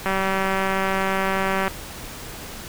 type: click train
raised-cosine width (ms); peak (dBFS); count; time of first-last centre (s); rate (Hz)
0.5; -8; 312; 0.06-1.68; 192
effects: pink hiss -36 dBFS RMS until 2.68 s